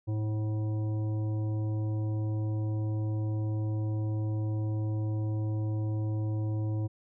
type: harmonic tone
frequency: 107.7 Hz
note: A2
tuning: 37 cents flat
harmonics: 1 / 3 / 5 / 7 / 9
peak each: -28 / -38 / -46 / -53 / -55 dBFS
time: 0.07-6.88 s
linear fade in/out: 20 ms
effects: none